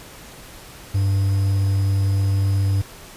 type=tone with quantisation; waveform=triangle; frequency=98 Hz; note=G2; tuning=in tune; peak=-14 dBFS; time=0.94-2.82 s; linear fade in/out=10 ms; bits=7; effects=pink hiss -41 dBFS RMS until 3.16 s + resampled to 32000 Hz